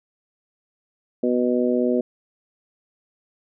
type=harmonic tone; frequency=123.47 Hz; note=B2; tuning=in tune; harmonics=2 / 3 / 4 / 5; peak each=-21 / -23 / -24 / -27 dBFS; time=1.23-2.01 s; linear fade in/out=5 ms; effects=none